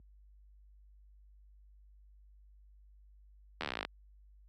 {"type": "slowing click train", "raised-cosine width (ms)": 0.3, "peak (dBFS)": -19, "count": 16, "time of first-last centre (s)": [3.61, 3.85], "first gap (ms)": 12, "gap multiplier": 1.04, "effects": ["added 50 Hz sine -38 dBFS peak until 4.48 s", "high-pass 150 Hz 12 dB/octave"]}